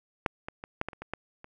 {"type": "clicks", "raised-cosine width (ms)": 0.5, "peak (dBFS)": [-10, -21, -24, -13, -18, -30, -24, -17, -30], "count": 9, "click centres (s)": [0.262, 0.485, 0.639, 0.814, 0.886, 0.932, 1.02, 1.136, 1.444], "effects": []}